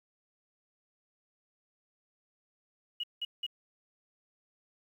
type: tone bursts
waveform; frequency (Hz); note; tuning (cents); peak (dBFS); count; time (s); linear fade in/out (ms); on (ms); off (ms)
sine; 2900; F#7; -35; -32; 3; 3-3.465; 5; 35; 180
effects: 10-bit